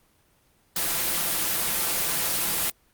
white noise with comb filter, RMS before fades -25 dBFS, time 0.76-2.7 s, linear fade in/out 2 ms, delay 5.9 ms, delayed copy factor +0.5, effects pink hiss -63 dBFS RMS until 2.93 s + Opus 24 kbps

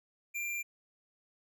square tone, 2377 Hz, D7, 20 cents sharp, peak -35 dBFS, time 0.34-0.63 s, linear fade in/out 20 ms, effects none

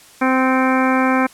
harmonic tone with a mistuned harmonic, 260 Hz, C4, 11 cents flat, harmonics 1 / 2 / 3 / 4 / 5 / 6 / 7 / 8 / 9, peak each -16 / -22 / -22 / -22 / -24 / -24 / -29 / -30 / -27 dBFS, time 0.21-1.27 s, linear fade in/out 10 ms, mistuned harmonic 8, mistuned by +55 cents, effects white hiss -45 dBFS RMS until 1.33 s + low-pass 11000 Hz 12 dB/octave

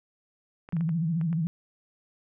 clicks, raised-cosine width 0.5 ms, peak -30 dBFS, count 7, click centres 0.689 / 0.724 / 0.767 / 0.809 / 0.892 / 1.213 / 1.329 s
sine tone with vibrato, 164.6 Hz, E3, 2 cents flat, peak -24 dBFS, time 0.73-1.47 s, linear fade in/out 0 ms, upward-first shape sine, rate 14 Hz, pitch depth 110 cents each way
effects none

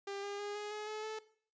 sawtooth tone with pitch steps, 398.2 / 404.2 / 410.3 / 416.6 / 422.9 / 429.3 / 435.7 Hz, G4 / G#4 / G#4 / G#4 / G#4 / A4 / A4, +27 / -47 / -21 / +5 / +31 / -43 / -17 cents, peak -36 dBFS, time 0.07-1.19 s, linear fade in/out 5 ms, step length 160 ms, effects noise-tail reverb RT60 0.5 s tail -17 dB re dry + resampled to 16000 Hz

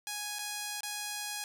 5% pulse tone with dropouts, 830.6 Hz, G#5, in tune, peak -24 dBFS, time 0.07-1.44 s, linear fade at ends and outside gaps 1 ms, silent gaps 0.387-0.391 / 0.807-0.832 s, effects none

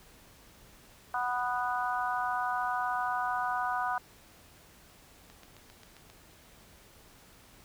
harmonic tone, 246.9 Hz, B3, in tune, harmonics 3 / 4 / 5 / 6, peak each -33 / -34 / -35 / -36 dBFS, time 1.14-3.98 s, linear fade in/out 2 ms
click train, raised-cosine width 0.2 ms, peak -34 dBFS, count 7, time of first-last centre 5.3-6.1 s, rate 7.5 Hz
effects pink hiss -57 dBFS RMS until 7.64 s

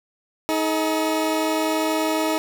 20% pulse tone pair together, 315.7 / 427.7 Hz, D#4 / A4, +25 / -49 cents, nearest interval perfect fourth, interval 526 cents, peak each -16 / -22 dBFS, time 0.49-2.38 s, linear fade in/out 0 ms, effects none

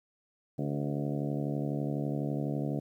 harmonic tone with a mistuned harmonic, 72 Hz, D2, 34 cents flat, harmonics 2 / 3 / 4 / 5 / 6 / 7 / 8 / 9 / 10, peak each -33 / -37 / -36 / -43 / -44 / -43 / -45 / -44 / -49 dBFS, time 0.58-2.8 s, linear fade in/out 10 ms, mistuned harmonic 6, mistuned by -33 cents, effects 11-bit

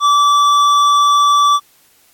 sine tone with hard clipping, 1158 Hz, D6, 25 cents flat, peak -10 dBFS, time 0-1.6 s, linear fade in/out 50 ms, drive 10 dB, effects white hiss -52 dBFS RMS until 2.13 s + AAC 64 kbps

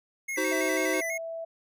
square tone with vibrato, 2077 Hz, C7, 13 cents flat, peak -31 dBFS, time 0.28-1.18 s, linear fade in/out 10 ms, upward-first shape square, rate 6.1 Hz, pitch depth 68 cents each way
square chord, C diminished, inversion first, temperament just, 314 / 376.7 / 523.3 Hz, Eb4 / Gb4 / C5, +16 / +31 / 0 cents, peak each -32 dBFS, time 0.37-1.01 s, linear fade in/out 10 ms
sine tone with pitch glide, 654 to 658.9 Hz, E5 to E5, -14 to -1 cents, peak -33 dBFS, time 0.51-1.45 s, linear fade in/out 10 ms, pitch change +13 cents, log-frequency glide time 0.7-1.15 s
effects none

